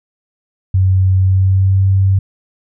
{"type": "tone with pitch glide", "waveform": "sine", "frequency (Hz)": [94.1, 96.36], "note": ["F#2", "G2"], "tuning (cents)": [30, -29], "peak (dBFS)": -8, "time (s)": [0.74, 2.19], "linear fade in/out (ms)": 5, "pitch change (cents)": 41, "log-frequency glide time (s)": [1.18, 1.82], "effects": []}